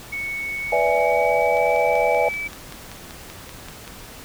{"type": "tone with pitch glide", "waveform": "sine", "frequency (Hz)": [2217, 2303], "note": ["C#7", "D7"], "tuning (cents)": [0, -34], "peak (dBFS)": -25, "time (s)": [0.12, 2.48], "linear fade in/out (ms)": 10, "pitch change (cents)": 66, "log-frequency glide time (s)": [0.61, 1.72]}
{"type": "chord", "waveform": "sine", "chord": "E dominant seventh", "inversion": "second", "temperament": "equal with one note detuned", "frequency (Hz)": [493.9, 582.3, 659.3, 830.6], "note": ["B4", "D5", "E5", "G#5"], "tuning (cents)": [0, -15, 0, 0], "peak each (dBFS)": -22, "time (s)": [0.72, 2.29], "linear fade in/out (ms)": 5}
{"type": "click train", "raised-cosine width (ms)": 0.2, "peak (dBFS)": -20, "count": 13, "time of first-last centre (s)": [1.57, 3.878], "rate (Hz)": 5.2}
{"effects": ["pink hiss -40 dBFS RMS until 4.24 s"]}